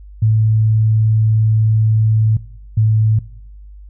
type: tone pair in turn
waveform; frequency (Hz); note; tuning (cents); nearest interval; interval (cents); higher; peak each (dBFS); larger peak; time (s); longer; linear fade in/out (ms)
sine; 109.6 / 109.21; A2 / A2; -6 / -12; unison; 6; first; -9; neither; 0.22-2.37 / 2.77-3.19; first; 5
effects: noise-tail reverb RT60 0.9 s tail -21 dB re dry + added 50 Hz sine -34 dBFS peak until 3.89 s